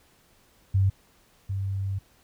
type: tone pair in turn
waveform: sine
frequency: 96.7 / 97.43 Hz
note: G2 / G2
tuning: -23 / -10 cents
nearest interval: unison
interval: 13 cents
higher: second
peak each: -18 / -26 dBFS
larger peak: first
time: 0.74-0.9 / 1.49-1.99 s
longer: second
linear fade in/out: 10 ms
effects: pink hiss -61 dBFS RMS until 2.23 s